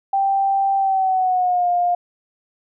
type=tone with pitch glide; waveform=sine; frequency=784 to 706.6 Hz; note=G5 to F5; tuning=0 to +20 cents; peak=-15 dBFS; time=0.13-1.95 s; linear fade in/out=5 ms; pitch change=-180 cents; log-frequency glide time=0.77-1.69 s; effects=none